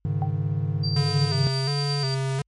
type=chord; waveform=triangle; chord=Ab suspended fourth; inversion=none; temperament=equal with one note detuned; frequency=102.69 / 138.59 / 155.56 Hz; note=Ab2 / Db3 / Eb3; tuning=-19 / 0 / 0 cents; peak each=-25 dBFS; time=0.05-1.47 s; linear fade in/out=0 ms
type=tone with exponential decay; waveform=sine; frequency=773 Hz; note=G5; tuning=24 cents flat; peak=-25 dBFS; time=0.22-0.38 s; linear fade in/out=0 ms; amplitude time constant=33 ms
type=tone with tremolo; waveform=sine; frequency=4699 Hz; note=D8; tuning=in tune; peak=-27 dBFS; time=0.83-2.15 s; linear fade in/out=10 ms; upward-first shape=sine; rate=8.5 Hz; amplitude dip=35%
type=tone with vibrato; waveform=square; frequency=138.59 Hz; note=C#3; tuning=in tune; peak=-24 dBFS; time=0.96-2.42 s; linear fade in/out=5 ms; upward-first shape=square; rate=1.4 Hz; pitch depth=56 cents each way
effects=added 50 Hz sine -70 dBFS peak until 2.47 s + MP3 48 kbps